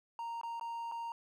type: tone with dropouts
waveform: triangle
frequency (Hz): 929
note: A#5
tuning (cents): -6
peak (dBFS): -36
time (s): 0.19-1.12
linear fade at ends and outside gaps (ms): 1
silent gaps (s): 0.413-0.433 / 0.597-0.611 / 0.915-0.92
effects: none